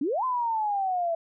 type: exponential two-way sweep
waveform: sine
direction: up then down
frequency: 256.4 to 1040 to 658 Hz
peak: -24 dBFS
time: 0.01-1.15 s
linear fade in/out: 5 ms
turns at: 0.24 s
effects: none